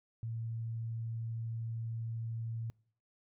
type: tone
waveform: sine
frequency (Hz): 114.1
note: A#2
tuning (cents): -37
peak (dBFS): -36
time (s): 0.23-2.7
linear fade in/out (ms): 0
effects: noise-tail reverb RT60 0.6 s tail -26 dB re dry